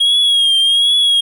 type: tone with vibrato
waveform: triangle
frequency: 3278 Hz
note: G#7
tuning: 23 cents flat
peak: -8 dBFS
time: 0-1.21 s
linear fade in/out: 10 ms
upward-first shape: triangle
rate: 1.3 Hz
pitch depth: 64 cents each way
effects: none